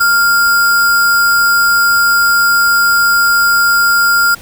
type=tone with sample-and-hold; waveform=sine; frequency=1396.9 Hz; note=F6; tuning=in tune; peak=-7 dBFS; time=0-4.35 s; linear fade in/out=10 ms; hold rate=6300 Hz; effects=pink hiss -36 dBFS RMS until 4.41 s